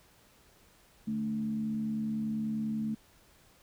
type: tone with frequency modulation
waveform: sine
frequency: 218.9 Hz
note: A3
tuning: 9 cents flat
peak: -30 dBFS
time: 1.07-2.95 s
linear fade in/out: 10 ms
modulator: 70.1 Hz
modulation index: 0.46
effects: pink hiss -62 dBFS RMS until 3.62 s